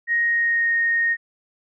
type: tone with pitch glide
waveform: sine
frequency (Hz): 1873 to 1855.8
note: A#6 to A#6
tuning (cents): +8 to -8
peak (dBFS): -17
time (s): 0.07-1.17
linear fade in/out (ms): 50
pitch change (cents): -16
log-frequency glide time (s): 0.24-0.74
effects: none